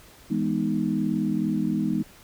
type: chord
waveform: sine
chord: E major seventh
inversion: none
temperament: equal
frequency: 164.81 / 207.7 / 246.9 / 311.1 Hz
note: E3 / G#3 / B3 / D#4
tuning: 0 / 0 / 0 / 0 cents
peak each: -30 / -26 / -28 / -28 dBFS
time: 0.3-2.03 s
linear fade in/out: 10 ms
effects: pink hiss -51 dBFS RMS until 2.23 s